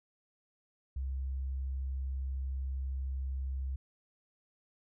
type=tone; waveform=sine; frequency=66.4 Hz; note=C2; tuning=26 cents sharp; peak=-33 dBFS; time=0.96-3.76 s; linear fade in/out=5 ms; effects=none